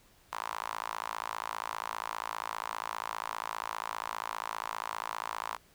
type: tone with high-pass filter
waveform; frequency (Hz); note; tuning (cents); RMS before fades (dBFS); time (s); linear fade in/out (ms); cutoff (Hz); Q
sawtooth; 55; A1; 0; -38; 0.32-5.57; 10; 1000; 4.2
effects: pink hiss -63 dBFS RMS until 5.74 s

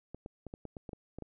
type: clicks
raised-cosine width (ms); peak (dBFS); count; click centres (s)
2; -29; 10; 0.146 / 0.261 / 0.467 / 0.539 / 0.653 / 0.768 / 0.892 / 0.932 / 1.186 / 1.223
effects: none

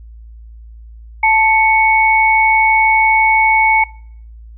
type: tone pair together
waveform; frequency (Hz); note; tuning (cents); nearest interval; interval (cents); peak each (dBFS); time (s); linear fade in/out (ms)
sine; 879.8 / 2217; A5 / C#7; 0 / 0; octave + major third; 1600; -11; 1.23-3.84; 5
effects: noise-tail reverb RT60 0.6 s tail -24 dB re dry + added 56 Hz sine -33 dBFS peak until 4.57 s

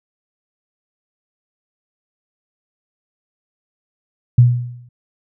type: tone with exponential decay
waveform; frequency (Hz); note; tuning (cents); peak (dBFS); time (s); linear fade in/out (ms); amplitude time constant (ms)
sine; 121.8; B2; -24; -3; 4.38-4.89; 5; 110
effects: none

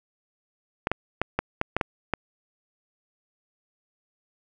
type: clicks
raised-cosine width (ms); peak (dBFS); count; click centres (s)
0.5; -8; 8; 0.871 / 0.916 / 1.216 / 1.39 / 1.614 / 1.766 / 1.812 / 2.137
effects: none

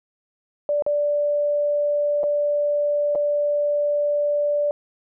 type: tone with dropouts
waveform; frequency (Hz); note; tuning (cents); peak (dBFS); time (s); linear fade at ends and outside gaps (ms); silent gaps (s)
sine; 585; D5; -7; -18; 0.69-4.71; 1; 0.823-0.864 / 2.233-2.238 / 3.151-3.156
effects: none

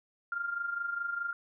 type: tone with amplitude modulation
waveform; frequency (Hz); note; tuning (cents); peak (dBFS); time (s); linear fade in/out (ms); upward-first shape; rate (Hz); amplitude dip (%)
sine; 1396.9; F6; 0; -29; 0.32-1.33; 2; sine; 24.8; 65
effects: none

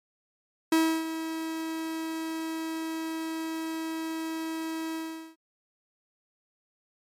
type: tone with ADSR envelope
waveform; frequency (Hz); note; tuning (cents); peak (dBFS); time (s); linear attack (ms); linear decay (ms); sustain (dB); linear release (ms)
45% pulse; 322.6; E4; -37; -19; 0.72-5.36; 4; 310; -12; 410
effects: MP3 64 kbps

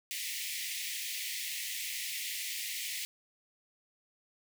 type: high-pass noise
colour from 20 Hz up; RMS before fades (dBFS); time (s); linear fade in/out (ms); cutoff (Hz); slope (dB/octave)
pink; -38; 0.11-3.05; 0; 1900; 96
effects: none

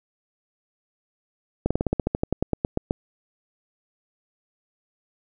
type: slowing click train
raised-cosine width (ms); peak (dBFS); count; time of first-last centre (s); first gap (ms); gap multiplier
2; -8; 16; 1.66-2.909; 46; 1.08
effects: none

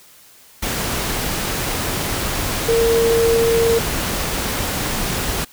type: tone in noise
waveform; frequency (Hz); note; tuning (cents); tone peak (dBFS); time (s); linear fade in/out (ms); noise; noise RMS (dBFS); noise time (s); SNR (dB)
sine; 460; A#4; -23; -13; 2.68-3.79; 10; pink; -22; 0.62-5.45; +6
effects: white hiss -47 dBFS RMS until 5.52 s

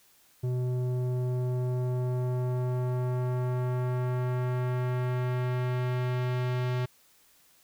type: tone with low-pass filter sweep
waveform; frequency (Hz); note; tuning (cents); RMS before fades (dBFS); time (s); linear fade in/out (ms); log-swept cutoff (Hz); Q
square; 125.3; B2; +25; -29; 0.43-6.86; 10; 410 to 3500; 0.84
effects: white hiss -62 dBFS RMS until 7.63 s

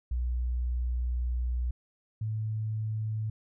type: tone pair in turn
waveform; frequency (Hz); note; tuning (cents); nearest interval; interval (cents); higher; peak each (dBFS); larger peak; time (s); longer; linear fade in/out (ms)
sine; 61 / 108.92; B1 / A2; -21 / -17; minor seventh; 1004; second; -27 / -29; first; 0.11-1.71 / 2.21-3.3; first; 5
effects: none

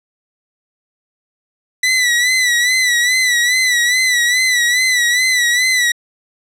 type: tone with vibrato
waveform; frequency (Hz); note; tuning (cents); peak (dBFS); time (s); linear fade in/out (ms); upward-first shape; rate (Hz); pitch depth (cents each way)
sawtooth; 1975.5; B6; 0; -8; 1.83-5.92; 5; sine; 2.4; 67
effects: low-pass 10000 Hz 12 dB/octave

